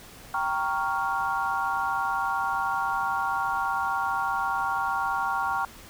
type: chord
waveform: sine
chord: G half-diminished seventh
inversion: none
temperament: equal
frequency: 784 / 932.3 / 1108.7 / 1396.9 Hz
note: G5 / Bb5 / Db6 / F6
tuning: 0 / 0 / 0 / 0 cents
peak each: -30 dBFS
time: 0.34-5.65 s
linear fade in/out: 2 ms
effects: pink hiss -47 dBFS RMS until 5.89 s